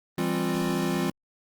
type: tone cluster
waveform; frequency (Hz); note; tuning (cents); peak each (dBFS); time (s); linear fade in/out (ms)
square; 167.8 / 198.4 / 262.8 / 350.3; E3 / G3 / C4 / F4; +31 / +21 / +8 / +5; -31; 0.18-1.1; 2
effects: Opus 32 kbps

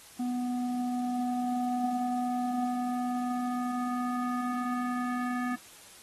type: tone with low-pass filter sweep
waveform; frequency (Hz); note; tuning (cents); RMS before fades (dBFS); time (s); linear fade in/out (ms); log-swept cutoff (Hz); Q
square; 246.9; B3; 0; -31; 0.19-5.56; 10; 530 to 1600; 3.1
effects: white hiss -52 dBFS RMS until 6.02 s + AAC 32 kbps

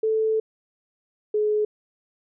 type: tone pair in turn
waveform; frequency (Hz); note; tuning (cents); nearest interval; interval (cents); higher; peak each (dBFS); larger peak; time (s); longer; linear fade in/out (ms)
sine; 439.2 / 423.5; A4 / G#4; -3 / +34; minor second; 63; first; -19; neither; 0.03-0.4 / 1.34-1.65; first; 5
effects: none

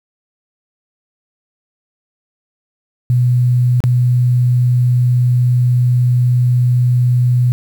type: tone with dropouts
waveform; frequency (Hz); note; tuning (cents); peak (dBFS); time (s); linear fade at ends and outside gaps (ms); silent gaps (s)
sine; 123.47; B2; 0; -9; 3.1-7.52; 0; 3.804-3.839
effects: 7-bit

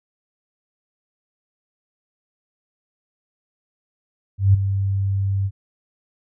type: tone with ADSR envelope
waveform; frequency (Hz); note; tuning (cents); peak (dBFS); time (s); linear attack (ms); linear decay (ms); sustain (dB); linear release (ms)
sine; 98; G2; 0; -8; 4.38-5.51; 160; 12; -10; 52
effects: none

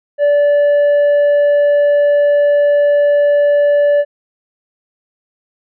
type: tone with tanh clipping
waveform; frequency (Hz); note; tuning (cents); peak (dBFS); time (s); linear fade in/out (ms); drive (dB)
sine; 580; D5; -22; -9; 0.18-4.05; 50; 4
effects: none

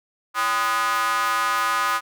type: tone with high-pass filter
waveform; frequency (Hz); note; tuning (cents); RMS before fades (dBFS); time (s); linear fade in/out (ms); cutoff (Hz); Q
square; 112.9; A2; +45; -22; 0.34-2.01; 50; 1200; 4.7
effects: none

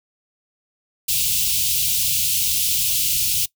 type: band-stop noise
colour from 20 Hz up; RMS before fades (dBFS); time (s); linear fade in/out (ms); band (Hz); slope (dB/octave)
white; -20; 1.08-3.46; 10; 160 to 2600; 48
effects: noise-tail reverb RT60 0.1 s tail -21 dB re dry

